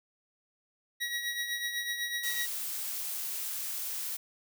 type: tone with tremolo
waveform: 25% pulse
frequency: 1911 Hz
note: A#6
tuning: 43 cents sharp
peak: -26 dBFS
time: 1-2.47 s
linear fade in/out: 20 ms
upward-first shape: triangle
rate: 8 Hz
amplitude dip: 60%
type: noise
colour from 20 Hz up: blue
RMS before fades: -36 dBFS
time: 2.23-4.17 s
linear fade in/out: 10 ms
effects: none

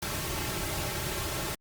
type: noise with comb filter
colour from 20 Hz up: pink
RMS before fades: -33 dBFS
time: 0.02-1.55 s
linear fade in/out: 5 ms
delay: 4.1 ms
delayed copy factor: -0.65
effects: Opus 48 kbps

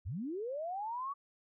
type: linear sweep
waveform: sine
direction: up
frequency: 66.5 to 1149 Hz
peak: -36 dBFS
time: 0.05-1.14 s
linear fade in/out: 20 ms
effects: none

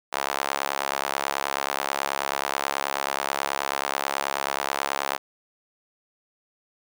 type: tone with high-pass filter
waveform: sawtooth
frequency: 69.3 Hz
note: C#2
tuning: in tune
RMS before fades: -28 dBFS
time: 0.12-5.18 s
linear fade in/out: 20 ms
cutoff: 820 Hz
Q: 1.4
effects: none

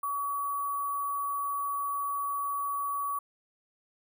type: tone with sample-and-hold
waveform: sine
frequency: 1132 Hz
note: C#6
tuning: 36 cents sharp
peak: -29 dBFS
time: 0.03-3.19 s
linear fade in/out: 5 ms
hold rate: 11025 Hz
effects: none

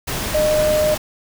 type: tone in noise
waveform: sine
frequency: 611 Hz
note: D#5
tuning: 32 cents flat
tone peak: -14 dBFS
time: 0.34-0.95 s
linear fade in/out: 10 ms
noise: pink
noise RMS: -24 dBFS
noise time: 0.07-0.98 s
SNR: +7 dB
effects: none

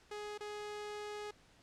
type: tone with dropouts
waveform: sawtooth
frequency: 417.6 Hz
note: G#4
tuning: 10 cents sharp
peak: -38 dBFS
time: 0.11-1.31 s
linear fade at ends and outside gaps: 5 ms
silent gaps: 0.378-0.406 s
effects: pink hiss -65 dBFS RMS until 1.62 s + low-pass 7000 Hz 12 dB/octave

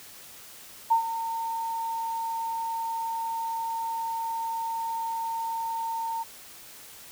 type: tone with ADSR envelope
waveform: sine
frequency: 911 Hz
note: A#5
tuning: 40 cents flat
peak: -16 dBFS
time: 0.9-6.24 s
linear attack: 17 ms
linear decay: 100 ms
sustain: -12 dB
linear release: 22 ms
effects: white hiss -47 dBFS RMS until 7.11 s

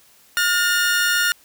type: tone pair together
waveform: sawtooth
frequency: 1426.1 / 1810 Hz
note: F6 / A6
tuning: +36 / +48 cents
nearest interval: major third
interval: 412 cents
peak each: -14 / -19 dBFS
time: 0.37-1.32 s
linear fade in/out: 0 ms
effects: white hiss -53 dBFS RMS until 1.44 s

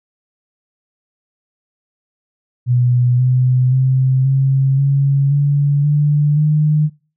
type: tone with pitch steps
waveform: sine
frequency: 123.47 / 127.16 / 130.96 / 134.88 / 138.91 / 143.06 / 147.34 / 151.75 Hz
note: B2 / C3 / C3 / C#3 / C#3 / D3 / D3 / D#3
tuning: 0 / -49 / +2 / -47 / +4 / -45 / +6 / -43 cents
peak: -10 dBFS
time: 2.66-6.9 s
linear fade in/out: 50 ms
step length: 530 ms
effects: noise-tail reverb RT60 0.4 s tail -24 dB re dry

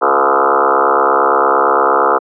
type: tone with frequency modulation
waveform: sine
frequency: 861 Hz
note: A5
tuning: 38 cents flat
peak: -8 dBFS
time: 0.01-2.19 s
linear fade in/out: 20 ms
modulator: 68.7 Hz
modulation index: 7.3
effects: high-pass 300 Hz 12 dB/octave

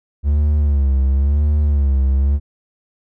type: tone with vibrato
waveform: triangle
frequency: 70.7 Hz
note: C#2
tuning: 35 cents sharp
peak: -10 dBFS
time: 0.23-2.4 s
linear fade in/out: 50 ms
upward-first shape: sine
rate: 0.96 Hz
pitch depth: 99 cents each way
effects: none

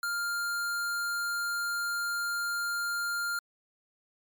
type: tone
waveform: square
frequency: 1400 Hz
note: F6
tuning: 4 cents sharp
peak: -30 dBFS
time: 0.03-3.39 s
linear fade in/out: 2 ms
effects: MP3 96 kbps

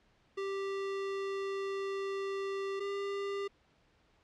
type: tone pair in turn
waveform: square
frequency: 392 / 398.6 Hz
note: G4 / G4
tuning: 0 / +29 cents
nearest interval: unison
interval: 29 cents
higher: second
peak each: -35 / -35 dBFS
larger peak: neither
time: 0.37-2.8 / 2.8-3.48 s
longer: first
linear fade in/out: 10 ms
effects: pink hiss -69 dBFS RMS until 4.23 s + low-pass 4000 Hz 12 dB/octave

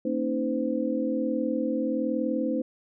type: tone cluster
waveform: sine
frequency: 229.9 / 271 / 310.7 / 512 Hz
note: A#3 / C#4 / D#4 / C5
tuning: -24 / -39 / -2 / -38 cents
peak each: -30 dBFS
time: 0.05-2.62 s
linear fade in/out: 5 ms
effects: none

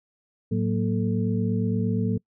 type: tone cluster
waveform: sine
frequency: 109.2 / 184.4 / 233 / 439.8 Hz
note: A2 / F#3 / A#3 / A4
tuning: -13 / -6 / -1 / -1 cents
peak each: -26 / -26 / -27 / -32 dBFS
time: 0.51-2.18 s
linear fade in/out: 10 ms
effects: noise-tail reverb RT60 0.1 s tail -26 dB re dry

